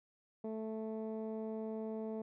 15% pulse tone with low-pass filter, 219.7 Hz, A3, 2 cents flat, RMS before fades -41 dBFS, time 0.44-2.22 s, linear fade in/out 5 ms, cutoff 520 Hz, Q 0.94, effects none

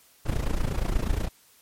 brown noise with amplitude modulation, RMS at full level -22 dBFS, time 0.25-1.29 s, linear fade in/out 20 ms, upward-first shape sine, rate 28.4 Hz, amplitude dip 80%, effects white hiss -58 dBFS RMS until 1.61 s + MP3 64 kbps

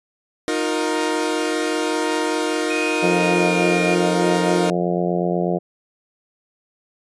sawtooth chord, Eb suspended second, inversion none, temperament equal with one note detuned, 311.1 / 356.2 / 466.2 Hz, Eb4 / F4 / Bb4, 0 / +34 / 0 cents, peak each -19 / -21 / -20 dBFS, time 0.48-4.7 s, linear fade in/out 0 ms
sine tone with pitch glide, 2489 to 2421 Hz, D#7 to D#7, 0 to -48 cents, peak -23 dBFS, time 2.7-3.95 s, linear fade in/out 5 ms, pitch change -48 cents, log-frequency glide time 3.18-3.55 s
harmonic tone, 88.2 Hz, F2, 18 cents sharp, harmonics 2 / 3 / 4 / 5 / 6 / 7 / 8 / 9, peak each -22 / -34 / -24 / -26 / -28 / -27 / -27 / -39 dBFS, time 3.02-5.59 s, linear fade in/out 20 ms
effects resampled to 24000 Hz

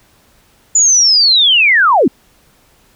sine linear sweep, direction down, 7040 to 200.2 Hz, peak -6 dBFS, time 0.75-2.08 s, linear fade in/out 5 ms, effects pink hiss -51 dBFS RMS until 2.95 s

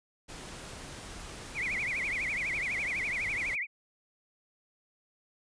pink noise, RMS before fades -44 dBFS, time 0.28-3.56 s, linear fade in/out 20 ms
sine tone with vibrato, 2198 Hz, C#7, 15 cents flat, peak -30 dBFS, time 1.54-3.67 s, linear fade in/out 50 ms, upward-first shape triangle, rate 12 Hz, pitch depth 240 cents each way
effects resampled to 22050 Hz

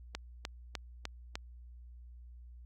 click train, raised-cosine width 0.2 ms, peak -20 dBFS, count 5, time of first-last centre 0.15-1.355 s, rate 3.32 Hz, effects added 60 Hz sine -49 dBFS peak until 2.65 s + Opus 48 kbps

